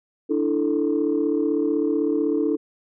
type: chord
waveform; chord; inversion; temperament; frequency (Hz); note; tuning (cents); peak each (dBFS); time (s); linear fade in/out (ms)
sine; D suspended second; none; equal; 293.7 / 329.6 / 440; D4 / E4 / A4; 0 / 0 / 0; -22 / -23 / -23; 0.29-2.57; 20
effects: tanh soft clip ceiling -12 dBFS